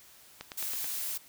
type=click train; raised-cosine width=0.2 ms; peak=-22 dBFS; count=5; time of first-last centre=0.41-0.844 s; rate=9.22 Hz
type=noise; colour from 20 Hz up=blue; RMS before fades=-35 dBFS; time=0.57-1.18 s; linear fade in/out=10 ms
effects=white hiss -56 dBFS RMS until 1.28 s